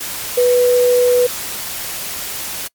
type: tone in noise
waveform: sine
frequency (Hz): 492.4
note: B4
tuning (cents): -5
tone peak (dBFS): -9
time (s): 0.37-1.27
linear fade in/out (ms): 10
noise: white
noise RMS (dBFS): -25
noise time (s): 0-2.68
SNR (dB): +13
effects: noise-tail reverb RT60 0.1 s tail -25 dB re dry + MP3 96 kbps